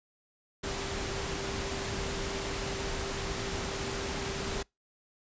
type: tone in noise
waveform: sine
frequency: 392.2 Hz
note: G4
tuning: 1 cent sharp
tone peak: -40 dBFS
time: 0.63-4.63 s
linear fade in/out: 10 ms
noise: pink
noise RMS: -35 dBFS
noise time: 0.63-4.63 s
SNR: -8 dB
effects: noise-tail reverb RT60 0.2 s tail -26 dB re dry + resampled to 16000 Hz